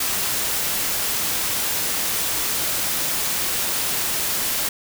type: noise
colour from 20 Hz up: white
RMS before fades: -23 dBFS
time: 0-4.69 s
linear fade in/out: 5 ms
effects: none